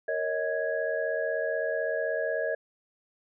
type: tone cluster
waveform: sine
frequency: 464.1 / 555 / 631 / 1662 Hz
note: A#4 / C#5 / D#5 / G#6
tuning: -8 / +2 / +24 / +1 cents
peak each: -33 / -33 / -30 / -34 dBFS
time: 0.08-2.55 s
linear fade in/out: 5 ms
effects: none